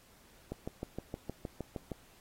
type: click train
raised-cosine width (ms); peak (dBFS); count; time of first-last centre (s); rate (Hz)
2; -24; 10; 0.52-1.918; 6.44
effects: pink hiss -62 dBFS RMS until 2.2 s + AAC 48 kbps